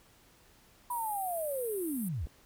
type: linear sweep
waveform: sine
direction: down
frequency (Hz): 987.8 to 55.8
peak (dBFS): -32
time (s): 0.9-2.26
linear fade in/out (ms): 5
type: band-pass noise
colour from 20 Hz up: white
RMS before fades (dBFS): -44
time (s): 0.9-2.09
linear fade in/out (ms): 10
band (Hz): 8600 to 15000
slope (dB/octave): 96
type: click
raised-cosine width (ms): 2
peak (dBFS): -37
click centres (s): 2.27
effects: pink hiss -62 dBFS RMS until 2.45 s